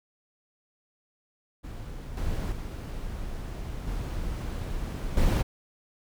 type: noise with level steps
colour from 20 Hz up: brown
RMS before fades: -38 / -30 / -35 / -32 / -22 dBFS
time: 1.63-5.43 s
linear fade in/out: 20 ms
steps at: 2.17 / 2.52 / 3.87 / 5.17 s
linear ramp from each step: 2 ms
effects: none